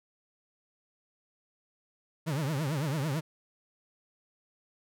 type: tone with vibrato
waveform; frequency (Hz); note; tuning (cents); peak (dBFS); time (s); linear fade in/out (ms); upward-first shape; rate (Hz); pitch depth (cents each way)
40% pulse; 146.83; D3; 0; -28; 2.26-3.21; 20; triangle; 9; 240
effects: none